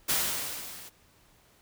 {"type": "noise with level ramp", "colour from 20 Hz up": "white", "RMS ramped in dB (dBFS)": [-25, -47], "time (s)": [0.08, 0.9], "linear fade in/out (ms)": 20, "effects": ["pink hiss -62 dBFS RMS until 1.61 s"]}